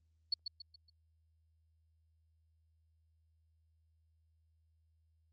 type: tone with echo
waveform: sine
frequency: 4401 Hz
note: C#8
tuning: 13 cents flat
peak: -29 dBFS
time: 0.32-0.34 s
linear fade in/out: 5 ms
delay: 140 ms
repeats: 4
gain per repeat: -8 dB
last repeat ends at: 0.9 s
effects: added 80 Hz sine -70 dBFS peak until 5.32 s + Opus 32 kbps